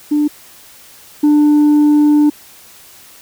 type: tone pair in turn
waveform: sine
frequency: 296.7 / 296.7 Hz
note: D4 / D4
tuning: +18 / +18 cents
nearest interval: unison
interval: 0 cents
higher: neither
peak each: -9 / -4 dBFS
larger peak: second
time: 0.11-0.28 / 1.23-2.3 s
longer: second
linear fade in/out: 10 ms
effects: tanh soft clip ceiling -6 dBFS + white hiss -41 dBFS RMS until 3.21 s